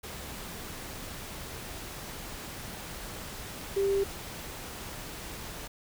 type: tone in noise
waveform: sine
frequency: 394.2 Hz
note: G4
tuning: 10 cents sharp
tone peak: -24 dBFS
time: 3.76-4.04 s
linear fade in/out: 10 ms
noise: pink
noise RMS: -41 dBFS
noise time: 0.03-5.68 s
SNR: +14 dB
effects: none